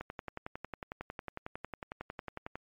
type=click train; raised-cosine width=0.5 ms; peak=-24 dBFS; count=29; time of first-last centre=0.01-2.555 s; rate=11 Hz; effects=MP3 64 kbps